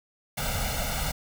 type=noise with comb filter; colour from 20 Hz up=pink; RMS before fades=-29 dBFS; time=0.37-1.12 s; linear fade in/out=10 ms; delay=1.4 ms; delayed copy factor=+0.85; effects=none